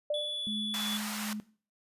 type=tone with exponential decay; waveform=sine; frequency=593 Hz; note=D5; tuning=17 cents sharp; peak=-26 dBFS; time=0.1-0.5 s; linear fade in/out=5 ms; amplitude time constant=86 ms
type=tone; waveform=triangle; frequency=3434 Hz; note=A7; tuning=43 cents flat; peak=-32 dBFS; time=0.14-0.97 s; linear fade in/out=2 ms
type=tone with tremolo; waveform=sine; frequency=211.6 Hz; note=G#3; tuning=33 cents sharp; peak=-33 dBFS; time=0.47-1.4 s; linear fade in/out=0 ms; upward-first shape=triangle; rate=2.6 Hz; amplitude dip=45%
type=high-pass noise; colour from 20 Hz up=pink; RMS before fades=-38 dBFS; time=0.74-1.33 s; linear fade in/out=0 ms; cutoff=800 Hz; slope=24 dB/octave
effects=noise-tail reverb RT60 0.4 s tail -18 dB re dry + resampled to 32000 Hz